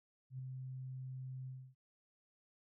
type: tone with ADSR envelope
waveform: sine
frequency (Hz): 130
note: C3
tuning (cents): -11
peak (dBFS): -40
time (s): 0.3-1.75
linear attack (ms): 90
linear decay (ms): 3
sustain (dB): -3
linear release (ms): 280
effects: none